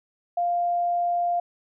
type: tone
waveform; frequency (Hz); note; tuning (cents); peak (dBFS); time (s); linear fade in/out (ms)
sine; 698.5; F5; 0; -21; 0.37-1.4; 5
effects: none